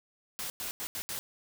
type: noise bursts at uneven times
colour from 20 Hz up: white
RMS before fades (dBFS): -37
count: 5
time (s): 0.39-0.5 / 0.6-0.71 / 0.8-0.87 / 0.95-1.02 / 1.09-1.19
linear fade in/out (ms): 0
effects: none